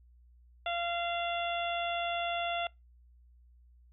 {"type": "harmonic tone", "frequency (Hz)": 689, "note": "F5", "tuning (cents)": -24, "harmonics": [1, 2, 3, 4, 5], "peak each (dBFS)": [-33, -39, -42, -39, -40], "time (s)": [0.66, 2.67], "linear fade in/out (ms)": 2, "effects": ["noise-tail reverb RT60 0.2 s tail -24 dB re dry", "added 60 Hz sine -57 dBFS peak until 3.92 s"]}